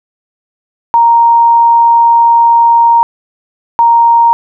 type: tone pair in turn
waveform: sine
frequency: 932.3 / 932.3 Hz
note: A#5 / A#5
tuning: 0 / 0 cents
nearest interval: unison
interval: 0 cents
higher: neither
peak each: -3 dBFS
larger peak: neither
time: 0.94-3.03 / 3.79-4.33 s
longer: first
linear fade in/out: 0 ms
effects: none